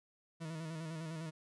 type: tone with vibrato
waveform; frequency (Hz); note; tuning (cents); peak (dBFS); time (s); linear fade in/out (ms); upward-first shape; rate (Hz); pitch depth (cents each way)
40% pulse; 160.7; E3; -44; -40; 0.4-1.31; 20; square; 9.9; 46
effects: resampled to 24000 Hz